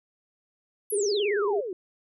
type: exponential sweep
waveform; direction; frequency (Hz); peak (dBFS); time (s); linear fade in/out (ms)
sine; down; 11720 to 343.1; -30; 0.9-1.73; 2
type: tone with vibrato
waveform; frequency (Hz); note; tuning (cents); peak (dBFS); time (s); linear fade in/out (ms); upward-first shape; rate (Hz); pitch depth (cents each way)
sine; 408.4; G#4; -29; -23; 0.92-1.61; 10; square; 18; 61
effects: none